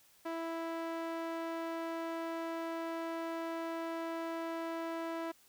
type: tone with band-pass filter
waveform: sawtooth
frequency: 330 Hz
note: E4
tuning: 2 cents sharp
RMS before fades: -39 dBFS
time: 0.25-5.32 s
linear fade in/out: 10 ms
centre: 800 Hz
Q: 0.71
effects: white hiss -65 dBFS RMS until 5.48 s